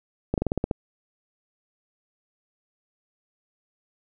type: slowing click train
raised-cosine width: 2 ms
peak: -10 dBFS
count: 8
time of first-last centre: 0.34-0.712 s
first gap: 38 ms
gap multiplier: 1.11
effects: none